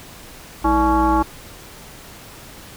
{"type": "tone with frequency modulation", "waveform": "sine", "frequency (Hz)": 587.3, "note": "D5", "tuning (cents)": 0, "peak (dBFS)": -13, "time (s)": [0.64, 1.23], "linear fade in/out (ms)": 10, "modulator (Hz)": 265, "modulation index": 2.1, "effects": ["pink hiss -40 dBFS RMS until 2.76 s"]}